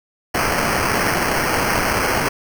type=noise with sample-and-hold; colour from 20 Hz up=blue; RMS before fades=-19 dBFS; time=0.34-2.29 s; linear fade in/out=10 ms; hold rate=3675 Hz; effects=none